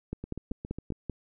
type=two click trains; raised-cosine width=3 ms; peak=-24 / -20 dBFS; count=6 / 6; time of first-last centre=0.24-0.922 / 0.13-1.097 s; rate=7.33 / 5.17 Hz; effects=none